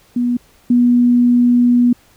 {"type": "tone pair in turn", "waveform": "sine", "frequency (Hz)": [243.1, 243.1], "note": ["B3", "B3"], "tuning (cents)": [-27, -27], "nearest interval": "unison", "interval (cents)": 0, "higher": "neither", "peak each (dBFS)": [-13, -8], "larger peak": "second", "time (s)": [[0.16, 0.37], [0.7, 1.93]], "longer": "second", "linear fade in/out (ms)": 5, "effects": ["pink hiss -51 dBFS RMS until 2.16 s"]}